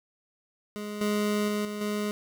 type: tone with level steps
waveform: 25% pulse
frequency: 208.5 Hz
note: G#3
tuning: 7 cents sharp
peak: -30 / -21 / -23 / -29 / -24 dBFS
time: 0.76-2.11 s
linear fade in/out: 0 ms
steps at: 1.01 / 1.48 / 1.65 / 1.81 s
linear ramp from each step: 2 ms
effects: none